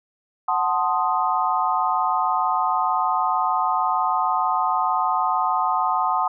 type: chord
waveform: sine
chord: F# diminished seventh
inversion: none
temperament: equal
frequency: 740 / 880 / 1046.5 / 1244.5 Hz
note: F#5 / A5 / C6 / Eb6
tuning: 0 / 0 / 0 / 0 cents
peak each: -24 dBFS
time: 0.48-6.28 s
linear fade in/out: 5 ms
effects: none